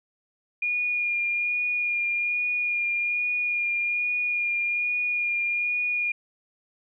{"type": "tone with vibrato", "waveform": "sine", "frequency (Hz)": 2429, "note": "D#7", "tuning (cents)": -42, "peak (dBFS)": -23, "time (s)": [0.62, 6.12], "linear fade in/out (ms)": 5, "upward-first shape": "sine", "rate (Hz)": 1.2, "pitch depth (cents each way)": 17, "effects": []}